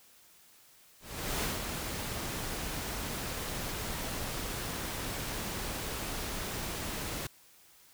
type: noise with ADSR envelope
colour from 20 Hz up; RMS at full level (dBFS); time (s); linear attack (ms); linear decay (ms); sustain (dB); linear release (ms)
pink; -32; 1-7.27; 420; 170; -5; 4
effects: white hiss -60 dBFS RMS until 7.93 s